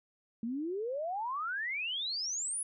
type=exponential sweep; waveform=sine; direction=up; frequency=220 to 10520 Hz; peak=-33 dBFS; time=0.43-2.63 s; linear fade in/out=2 ms; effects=none